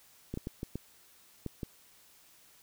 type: clicks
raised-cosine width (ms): 3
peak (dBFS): -23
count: 7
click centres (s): 0.34 / 0.374 / 0.471 / 0.631 / 0.756 / 1.463 / 1.632
effects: white hiss -61 dBFS RMS until 2.62 s